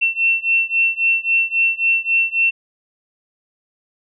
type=beating tone pair; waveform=sine; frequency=2700 / 2703.7 Hz; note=E7 / E7; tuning=+41 / +43 cents; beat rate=3.7 Hz; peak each=-17 / -18 dBFS; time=0.01-2.51 s; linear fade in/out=20 ms; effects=none